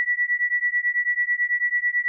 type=beating tone pair; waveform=sine; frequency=1944 / 1953.1 Hz; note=B6 / B6; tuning=-28 / -20 cents; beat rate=9.1 Hz; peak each=-23 dBFS; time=0-2.08 s; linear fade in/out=0 ms; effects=none